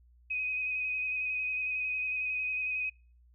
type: tone with vibrato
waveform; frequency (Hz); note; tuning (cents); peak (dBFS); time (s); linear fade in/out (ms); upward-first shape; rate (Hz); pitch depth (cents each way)
sine; 2513; D#7; +17; -30; 0.3-2.9; 10; square; 11; 15
effects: noise-tail reverb RT60 0.4 s tail -26 dB re dry + added 60 Hz sine -58 dBFS peak until 3.34 s